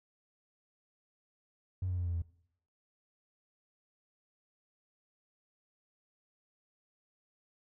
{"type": "tone with pitch steps", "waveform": "triangle", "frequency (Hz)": [92.5, 90.39, 88.32, 86.31, 84.33], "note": ["F#2", "F#2", "F2", "F2", "E2"], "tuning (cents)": [0, -40, 20, -20, 40], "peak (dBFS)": -28, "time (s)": [1.82, 2.22], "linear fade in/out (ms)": 5, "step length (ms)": 80, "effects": ["noise-tail reverb RT60 0.7 s tail -23 dB re dry", "tanh soft clip ceiling -28 dBFS"]}